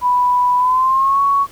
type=tone with pitch glide; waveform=sine; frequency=987.8 to 1115.2 Hz; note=B5 to C#6; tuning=0 to +10 cents; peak=-11 dBFS; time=0.01-1.47 s; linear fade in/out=50 ms; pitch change=+210 cents; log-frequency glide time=0.57-1.21 s; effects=pink hiss -43 dBFS RMS until 1.51 s